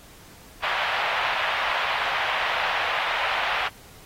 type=band-pass noise; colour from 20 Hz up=pink; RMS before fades=-26 dBFS; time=0.62-3.69 s; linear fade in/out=20 ms; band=730 to 3100 Hz; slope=24 dB/octave; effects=pink hiss -49 dBFS RMS until 4.05 s + AAC 48 kbps